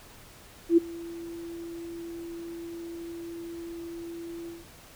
sine tone with ADSR envelope, 337.2 Hz, E4, 39 cents sharp, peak -13 dBFS, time 0.69-4.66 s, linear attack 84 ms, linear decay 13 ms, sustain -23 dB, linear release 190 ms, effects pink hiss -51 dBFS RMS until 4.95 s

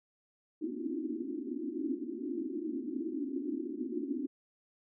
pink band-pass noise, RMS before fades -37 dBFS, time 0.61-4.27 s, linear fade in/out 10 ms, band 240 to 360 Hz, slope 96 dB/octave, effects none

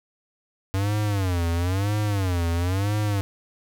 square tone with vibrato, 94.4 Hz, F#2, 35 cents sharp, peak -22 dBFS, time 0.74-3.21 s, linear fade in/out 0 ms, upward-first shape sine, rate 1 Hz, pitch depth 200 cents each way, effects none

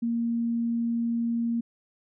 sine tone, 233.1 Hz, A#3, in tune, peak -24 dBFS, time 0.02-1.61 s, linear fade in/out 10 ms, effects none

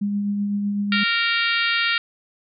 sine tone with tremolo, 203.4 Hz, G#3, 36 cents flat, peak -19 dBFS, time 0.01-1.04 s, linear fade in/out 10 ms, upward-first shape triangle, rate 7.9 Hz, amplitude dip 30%
harmonic tone, 463.7 Hz, A#4, 9 cents flat, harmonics 3 / 4 / 5 / 6 / 7 / 8 / 9 / 10, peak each -24 / -25 / -25 / -26 / -29 / -28 / -34 / -33 dBFS, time 0.92-1.98 s, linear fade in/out 2 ms
effects none

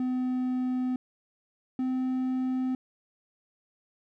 triangle tone pair in turn, 253.7 / 257.4 Hz, B3 / C4, +47 / -28 cents, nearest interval unison, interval 25 cents, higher second, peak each -24 dBFS, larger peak neither, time 0-0.96 / 1.79-2.75 s, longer neither, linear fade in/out 2 ms, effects none

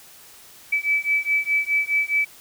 sine beating tone pair, 2300 / 2304.8 Hz, D7 / D7, -37 / -33 cents, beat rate 4.8 Hz, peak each -22 dBFS, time 0.72-2.25 s, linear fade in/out 10 ms, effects white hiss -47 dBFS RMS until 2.4 s

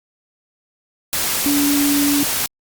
sine tone in noise, 286.3 Hz, D4, 44 cents flat, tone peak -15 dBFS, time 1.46-2.23 s, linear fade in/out 0 ms, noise white, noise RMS -20 dBFS, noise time 1.13-2.46 s, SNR +2 dB, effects Opus 48 kbps

